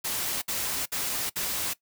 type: noise bursts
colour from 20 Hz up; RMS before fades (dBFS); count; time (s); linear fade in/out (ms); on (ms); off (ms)
white; -30; 4; 0.04-1.737; 10; 380; 59
effects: noise-tail reverb RT60 0.1 s tail -19 dB re dry